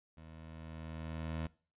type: tone with level ramp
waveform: 20% pulse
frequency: 80.2 Hz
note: E2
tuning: 47 cents flat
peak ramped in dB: -47 to -31 dBFS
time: 0.17-1.47 s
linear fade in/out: 5 ms
effects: noise-tail reverb RT60 0.4 s tail -21 dB re dry + resampled to 8000 Hz